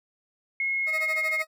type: tone with pitch glide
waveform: sine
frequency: 2166 to 2147 Hz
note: C#7 to C7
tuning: -41 to +44 cents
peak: -24 dBFS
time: 0.6-1.42 s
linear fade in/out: 2 ms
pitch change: -15 cents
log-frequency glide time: 0.75-1.21 s
type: tone with tremolo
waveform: 20% pulse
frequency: 632 Hz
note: D#5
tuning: 27 cents sharp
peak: -25 dBFS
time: 0.86-1.47 s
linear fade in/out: 50 ms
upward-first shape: sine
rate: 13 Hz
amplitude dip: 85%
effects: none